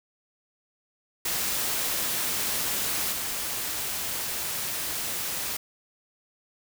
white noise with level steps, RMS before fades -28 / -31 dBFS, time 1.25-5.57 s, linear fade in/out 5 ms, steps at 3.12 s, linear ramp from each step 5 ms, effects none

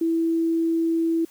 sine tone, 329.6 Hz, E4, in tune, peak -19 dBFS, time 0.01-1.25 s, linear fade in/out 5 ms, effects white hiss -54 dBFS RMS until 1.3 s + high-pass 60 Hz 12 dB/octave

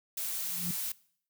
blue noise, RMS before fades -35 dBFS, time 0.17-0.92 s, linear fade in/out 5 ms
sine tone with exponential growth, 174.61 Hz, F3, in tune, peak -30 dBFS, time 0.41-0.71 s, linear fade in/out 2 ms, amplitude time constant 65 ms
effects noise-tail reverb RT60 0.6 s tail -22 dB re dry

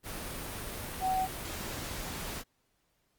sine tone in noise, 753 Hz, F#5, 30 cents sharp, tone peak -27 dBFS, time 1-1.28 s, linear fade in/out 50 ms, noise pink, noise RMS -39 dBFS, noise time 0.03-2.44 s, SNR +9 dB, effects pink hiss -75 dBFS RMS until 3.18 s + Opus 32 kbps

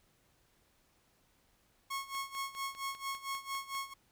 sawtooth tone with tremolo, 1094 Hz, C#6, 23 cents flat, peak -31 dBFS, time 1.9-3.94 s, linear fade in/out 10 ms, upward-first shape sine, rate 4.4 Hz, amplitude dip 85%
click train, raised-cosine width 0.2 ms, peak -35 dBFS, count 9, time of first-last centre 2.15-3.75 s, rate 5 Hz
effects pink hiss -71 dBFS RMS until 4.11 s

